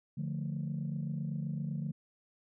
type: chord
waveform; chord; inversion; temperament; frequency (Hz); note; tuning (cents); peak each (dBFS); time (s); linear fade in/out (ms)
sine; D minor; none; equal; 146.83 / 174.61 / 220; D3 / F3 / A3; 0 / 0 / 0; -35 / -38 / -40; 0.17-1.92; 10
effects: tanh soft clip ceiling -27 dBFS